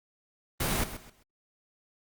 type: noise with echo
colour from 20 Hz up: pink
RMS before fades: -28 dBFS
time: 0.6-0.84 s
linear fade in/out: 5 ms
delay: 130 ms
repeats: 3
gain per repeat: -12 dB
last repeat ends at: 1.23 s
effects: Opus 24 kbps